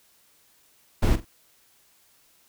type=noise with echo; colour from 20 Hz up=brown; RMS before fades=-20 dBFS; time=1.02-1.16 s; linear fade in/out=10 ms; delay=45 ms; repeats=2; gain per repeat=-13 dB; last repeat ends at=1.25 s; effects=white hiss -61 dBFS RMS until 2.48 s